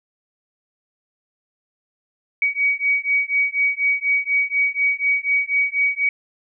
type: beating tone pair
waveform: sine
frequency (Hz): 2258 / 2262.1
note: C#7 / C#7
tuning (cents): +31 / +35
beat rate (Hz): 4.1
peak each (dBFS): -20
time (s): 2.42-6.09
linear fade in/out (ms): 2
effects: none